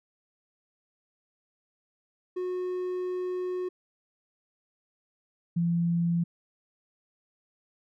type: tone pair in turn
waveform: triangle / sine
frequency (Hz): 364.4 / 170.34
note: F#4 / F3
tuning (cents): -26 / -43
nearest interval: octave + minor second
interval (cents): 1317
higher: first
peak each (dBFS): -27 / -23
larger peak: second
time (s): 2.36-3.69 / 5.56-6.24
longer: first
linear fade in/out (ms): 10
effects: none